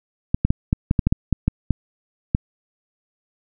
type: clicks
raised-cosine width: 5 ms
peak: -4 dBFS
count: 12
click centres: 0.345 / 0.45 / 0.505 / 0.729 / 0.911 / 0.992 / 1.07 / 1.125 / 1.327 / 1.48 / 1.707 / 2.349 s
effects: none